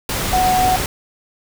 sine tone in noise, 740 Hz, F#5, in tune, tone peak -13 dBFS, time 0.33-0.76 s, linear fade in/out 2 ms, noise pink, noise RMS -21 dBFS, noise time 0.09-0.86 s, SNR +5 dB, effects none

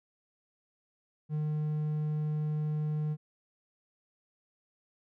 triangle tone, 152.1 Hz, D#3, 39 cents flat, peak -27 dBFS, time 1.29-3.17 s, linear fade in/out 50 ms, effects none

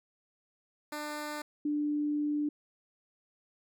10% pulse / sine tone pair in turn, 298.8 / 295.7 Hz, D4 / D4, +30 / +12 cents, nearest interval unison, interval 18 cents, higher first, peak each -28 dBFS, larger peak neither, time 0.92-1.42 / 1.65-2.49 s, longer second, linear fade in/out 5 ms, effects none

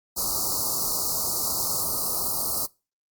white band-stop noise, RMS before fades -26 dBFS, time 0.16-2.67 s, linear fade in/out 20 ms, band 1300 to 4200 Hz, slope 96 dB/octave, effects noise-tail reverb RT60 0.3 s tail -24 dB re dry + Opus 48 kbps

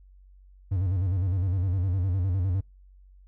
triangle tone with vibrato, 92.5 Hz, F#2, in tune, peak -21 dBFS, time 0.71-2.61 s, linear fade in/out 10 ms, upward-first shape square, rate 9.8 Hz, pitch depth 89 cents each way, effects noise-tail reverb RT60 0.2 s tail -25 dB re dry + added 47 Hz sine -50 dBFS peak until 3.27 s

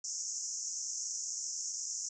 white band-pass noise, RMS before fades -39 dBFS, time 0.04-2.09 s, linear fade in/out 5 ms, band 5500 to 7200 Hz, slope 96 dB/octave, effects none

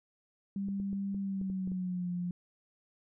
sine tone with pitch glide, 197.5 to 176.97 Hz, G3 to F3, +13 to +23 cents, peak -32 dBFS, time 0.56-2.31 s, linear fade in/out 2 ms, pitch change -190 cents, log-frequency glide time 1.19-2.1 s
clicks, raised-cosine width 3 ms, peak -33 dBFS, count 8, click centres 0.686 / 0.8 / 0.93 / 1.146 / 1.414 / 1.5 / 1.675 / 1.718 s
effects none

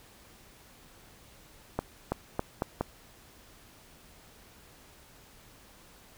accelerating click train, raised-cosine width 1 ms, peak -14 dBFS, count 5, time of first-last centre 1.79-2.81 s, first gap 330 ms, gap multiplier 0.83, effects pink hiss -56 dBFS RMS until 6.17 s

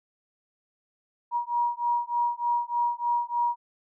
sine beating tone pair, 953 / 956.3 Hz, A#5 / A#5, +38 / +44 cents, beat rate 3.3 Hz, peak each -27 dBFS, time 1.31-3.56 s, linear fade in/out 50 ms, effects none

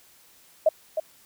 sine tone with echo, 630 Hz, D#5, 21 cents sharp, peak -14 dBFS, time 0.66-0.69 s, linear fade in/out 5 ms, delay 310 ms, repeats 1, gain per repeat -8 dB, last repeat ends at 1 s, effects white hiss -56 dBFS RMS until 1.25 s

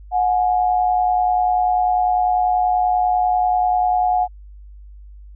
sine tone pair together, 729.8 / 840 Hz, F#5 / G#5, -24 / +19 cents, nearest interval major second, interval 243 cents, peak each -15 / -22 dBFS, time 0.11-4.28 s, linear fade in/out 50 ms, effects added 50 Hz sine -37 dBFS peak until 5.35 s

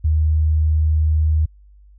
sine tone, 77.78 Hz, D#2, in tune, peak -13 dBFS, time 0.04-1.46 s, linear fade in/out 10 ms, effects added 50 Hz sine -44 dBFS peak until 1.98 s

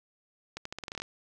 accelerating click train, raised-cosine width 0.2 ms, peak -20 dBFS, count 11, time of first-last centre 0.57-1.02 s, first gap 84 ms, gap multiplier 0.85, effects none

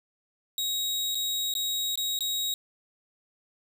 sawtooth tone with dropouts, 3800 Hz, A#7, 33 cents sharp, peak -24 dBFS, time 0.58-2.54 s, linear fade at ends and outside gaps 1 ms, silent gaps 1.147-1.153 / 1.539-1.551 / 1.956-1.975 / 2.19-2.207 s, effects 9-bit

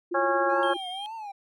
sine tone with tremolo, 349.2 Hz, F4, in tune, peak -27 dBFS, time 0.11-0.77 s, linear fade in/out 10 ms, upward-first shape sine, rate 17 Hz, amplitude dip 60%
harmonic tone, 274.4 Hz, C#4, 17 cents flat, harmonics 2 / 3 / 4 / 5 / 6, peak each -26 / -28 / -29 / -30 / -31 dBFS, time 0.14-0.74 s, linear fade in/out 10 ms
triangle tone with vibrato, 809 Hz, G#5, 46 cents flat, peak -33 dBFS, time 0.49-1.32 s, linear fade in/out 10 ms, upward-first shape triangle, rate 1.9 Hz, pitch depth 220 cents each way
triangle tone, 3191 Hz, G7, 30 cents sharp, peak -34 dBFS, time 0.63-1.06 s, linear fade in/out 0 ms
effects none

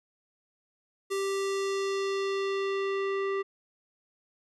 square tone with low-pass filter sweep, 392 Hz, G4, in tune, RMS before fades -30 dBFS, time 1.1-3.43 s, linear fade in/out 20 ms, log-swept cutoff 10000 to 2000 Hz, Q 1.2, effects none

